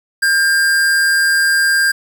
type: tone with amplitude modulation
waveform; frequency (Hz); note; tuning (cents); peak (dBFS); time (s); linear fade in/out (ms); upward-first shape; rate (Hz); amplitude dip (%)
square; 1600; G6; +35; -10; 0.22-1.92; 10; sine; 159; 35
effects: 7-bit